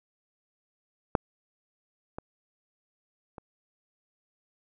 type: clicks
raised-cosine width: 1 ms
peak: -7 / -22 / -27 dBFS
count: 3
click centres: 1.152 / 2.185 / 3.382 s
effects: none